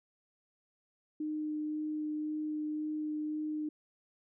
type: tone with vibrato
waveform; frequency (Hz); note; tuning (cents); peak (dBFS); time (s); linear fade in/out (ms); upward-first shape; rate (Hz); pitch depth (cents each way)
sine; 305; D#4; -34; -33; 1.2-3.69; 5; sine; 1.9; 8
effects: none